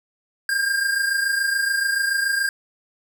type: tone pair together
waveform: square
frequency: 1600 / 1627 Hz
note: G6 / G#6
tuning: +35 / -36 cents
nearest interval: unison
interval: 29 cents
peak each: -21 / -27 dBFS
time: 0.49-2.49 s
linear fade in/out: 2 ms
effects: none